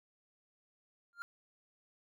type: tone with exponential growth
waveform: triangle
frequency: 1396.9 Hz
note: F6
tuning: in tune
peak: -34 dBFS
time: 1.13-1.22 s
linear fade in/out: 0 ms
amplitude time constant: 19 ms
effects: none